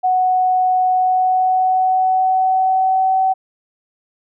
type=tone with pitch glide; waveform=sine; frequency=740 to 759.5 Hz; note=F#5 to F#5; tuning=0 to +45 cents; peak=-12 dBFS; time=0.03-3.34 s; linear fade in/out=20 ms; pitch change=+45 cents; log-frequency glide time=0.92-3.19 s; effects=none